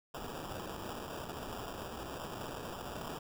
white noise with sample-and-hold, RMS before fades -43 dBFS, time 0.14-3.19 s, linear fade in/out 5 ms, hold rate 2100 Hz, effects none

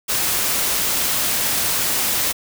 white noise, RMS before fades -20 dBFS, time 0.08-2.33 s, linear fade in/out 20 ms, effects none

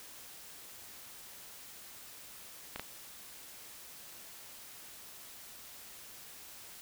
clicks, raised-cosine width 0.3 ms, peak -22 dBFS, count 2, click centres 2.76 / 2.796 s, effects white hiss -51 dBFS RMS until 6.81 s

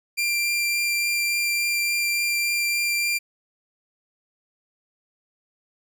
sawtooth tone with vibrato, 2375 Hz, D7, 19 cents sharp, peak -18 dBFS, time 0.17-3.19 s, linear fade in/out 20 ms, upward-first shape triangle, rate 3.5 Hz, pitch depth 8 cents each way, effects none

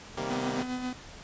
10% pulse chord, C minor seventh, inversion none, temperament equal, 130.81 / 155.56 / 196 / 233.1 Hz, C3 / Eb3 / G3 / Bb3, 0 / 0 / 0 / 0 cents, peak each -28 / -32 / -30 / -29 dBFS, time 0.17-0.63 s, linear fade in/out 5 ms
45% pulse tone with tremolo, 251.5 Hz, B3, 32 cents sharp, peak -30 dBFS, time 0.3-0.93 s, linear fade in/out 2 ms, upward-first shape sine, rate 7.5 Hz, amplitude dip 45%
effects pink hiss -47 dBFS RMS until 1.23 s + resampled to 16000 Hz

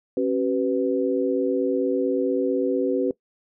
sine tone cluster, 271.9 / 380.8 / 496.6 Hz, C#4 / F#4 / B4, -33 / +50 / +9 cents, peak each -24 dBFS, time 0.17-3.11 s, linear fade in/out 2 ms, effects noise-tail reverb RT60 0.1 s tail -20 dB re dry

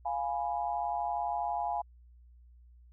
sine chord, F diminished, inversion none, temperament equal, 698.5 / 830.6 / 987.8 Hz, F5 / Ab5 / Cb6, 0 / 0 / 0 cents, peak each -34 / -33 / -39 dBFS, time 0.05-1.82 s, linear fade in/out 10 ms, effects added 60 Hz sine -54 dBFS peak until 2.92 s

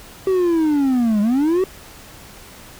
triangle linear two-way sweep, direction down then up, 386.3 to 201.6 to 386.3 Hz, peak -12 dBFS, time 0.27-1.64 s, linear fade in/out 2 ms, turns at 1.21 s, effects pink hiss -41 dBFS RMS until 2.79 s

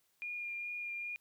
sine tone with vibrato, 2417 Hz, D7, 49 cents sharp, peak -38 dBFS, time 0.22-1.16 s, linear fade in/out 0 ms, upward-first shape sine, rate 2.4 Hz, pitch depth 12 cents each way, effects white hiss -75 dBFS RMS until 1.2 s

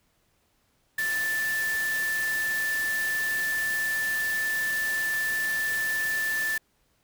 sine tone in noise, 1760 Hz, A6, in tune, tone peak -25 dBFS, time 0.98-6.58 s, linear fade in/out 5 ms, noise white, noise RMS -36 dBFS, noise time 0.98-6.58 s, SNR +8 dB, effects pink hiss -69 dBFS RMS until 7.03 s

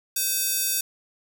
square tone with high-pass filter, 515 Hz, C5, 28 cents flat, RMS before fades -25 dBFS, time 0.16-0.81 s, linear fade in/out 5 ms, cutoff 6800 Hz, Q 0.64, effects none

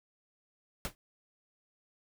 pink noise with exponential decay, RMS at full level -31 dBFS, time 0.85-0.95 s, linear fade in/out 0 ms, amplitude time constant 20 ms, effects none

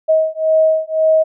sine beating tone pair, 633 / 634.9 Hz, D#5 / D#5, +30 / +35 cents, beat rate 1.9 Hz, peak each -14 dBFS, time 0.08-1.24 s, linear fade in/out 20 ms, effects none

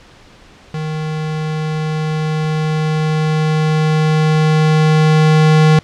square tone with level ramp, 155.56 Hz, D#3, in tune, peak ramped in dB -20 to -7 dBFS, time 0.74-5.79 s, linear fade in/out 2 ms, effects pink hiss -43 dBFS RMS until 5.83 s + low-pass 5000 Hz 12 dB/octave

